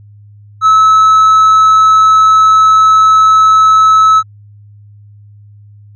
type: tone with hard clipping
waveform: triangle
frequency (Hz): 1298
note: E6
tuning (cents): -27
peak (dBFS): -4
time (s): 0.61-4.23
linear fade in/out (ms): 50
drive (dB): 5
effects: added 103 Hz sine -35 dBFS peak until 5.95 s + resampled to 22050 Hz